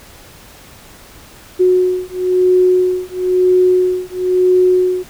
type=beating tone pair; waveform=sine; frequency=365.6 / 366.6 Hz; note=F#4 / F#4; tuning=-21 / -16 cents; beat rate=1 Hz; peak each=-13 dBFS; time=1.59-5.04 s; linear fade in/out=20 ms; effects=pink hiss -40 dBFS RMS until 5.09 s